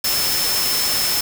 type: tone in noise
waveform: sine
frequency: 5274 Hz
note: E8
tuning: in tune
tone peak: -21 dBFS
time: 0.04-1.21 s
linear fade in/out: 5 ms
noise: white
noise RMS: -21 dBFS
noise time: 0.04-1.21 s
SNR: -3 dB
effects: none